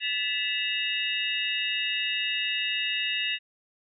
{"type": "tone cluster", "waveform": "sine", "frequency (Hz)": [1733, 1980, 2647, 2851, 3720], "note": ["A6", "B6", "E7", "F7", "A#7"], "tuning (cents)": [-27, 4, 7, 35, -4], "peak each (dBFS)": [-36, -34, -32, -29, -35], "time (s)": [0, 3.39], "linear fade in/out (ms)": 50, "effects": []}